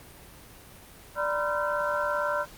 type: tone cluster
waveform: sine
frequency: 589 / 959 / 1017 / 1372 / 1532 Hz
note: D5 / A#5 / C6 / F6 / G6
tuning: +5 / +49 / -50 / -31 / -40 cents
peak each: -29 / -34 / -33 / -31 / -34 dBFS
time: 1.15-2.46 s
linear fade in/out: 50 ms
effects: pink hiss -49 dBFS RMS until 2.57 s + Opus 32 kbps